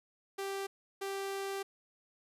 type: tone bursts at uneven times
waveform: sawtooth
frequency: 392 Hz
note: G4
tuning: in tune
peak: -32 dBFS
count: 2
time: 0.38-0.67 / 1.01-1.63 s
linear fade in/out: 10 ms
effects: resampled to 32000 Hz + 11-bit